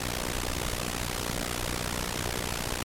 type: noise with amplitude modulation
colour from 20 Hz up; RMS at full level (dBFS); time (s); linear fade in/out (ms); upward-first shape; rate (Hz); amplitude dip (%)
pink; -27; 0-2.83; 5; sine; 60.3; 95
effects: low-pass 12000 Hz 12 dB/octave + MP3 96 kbps